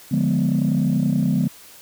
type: chord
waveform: sine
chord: D diminished seventh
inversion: none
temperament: equal with one note detuned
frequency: 146.83 / 176.24 / 207.7 / 246.9 Hz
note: D3 / F3 / Ab3 / Cb4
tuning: 0 / +16 / 0 / 0 cents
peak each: -21 dBFS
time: 0.11-1.48 s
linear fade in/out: 10 ms
effects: tanh soft clip ceiling -11 dBFS + white hiss -45 dBFS RMS until 1.81 s